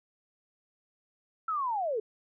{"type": "linear sweep", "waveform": "sine", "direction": "down", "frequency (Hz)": [1343, 408.5], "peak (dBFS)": -28, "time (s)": [1.48, 2], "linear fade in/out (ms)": 5, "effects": []}